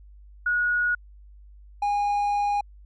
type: tone pair in turn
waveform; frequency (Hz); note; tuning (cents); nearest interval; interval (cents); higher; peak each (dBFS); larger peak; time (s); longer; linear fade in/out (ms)
sine / triangle; 1453 / 818.3; F#6 / G#5; -32 / -26; minor seventh; 994; first; -20 / -19; second; 0.46-0.95 / 1.82-2.61; second; 5
effects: added 50 Hz sine -45 dBFS peak until 2.85 s + MP3 48 kbps